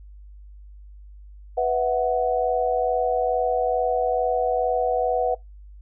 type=chord; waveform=sine; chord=B suspended fourth; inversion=none; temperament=just; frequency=493.9 / 658.5 / 740.8 Hz; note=B4 / E5 / F#5; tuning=0 / -2 / +2 cents; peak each=-23 / -25 / -23 dBFS; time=1.57-5.35 s; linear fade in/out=10 ms; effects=noise-tail reverb RT60 0.2 s tail -25 dB re dry + added 50 Hz sine -41 dBFS peak until 5.81 s